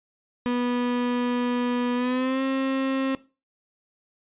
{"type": "tone with pitch glide", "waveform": "35% pulse", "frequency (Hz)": [244.8, 267], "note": ["B3", "C4"], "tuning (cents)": [-15, 35], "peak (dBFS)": -21, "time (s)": [0.46, 3.15], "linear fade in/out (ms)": 0, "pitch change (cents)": 150, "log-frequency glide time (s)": [1.95, 2.42], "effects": ["noise-tail reverb RT60 0.3 s tail -18 dB re dry", "resampled to 8000 Hz"]}